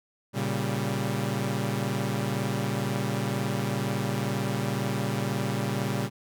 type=chord; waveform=sawtooth; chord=G diminished; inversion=first; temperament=equal; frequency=116.54 / 138.59 / 196 Hz; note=Bb2 / Db3 / G3; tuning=0 / 0 / 0 cents; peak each=-27 dBFS; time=0.33-6.1 s; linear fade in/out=50 ms; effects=none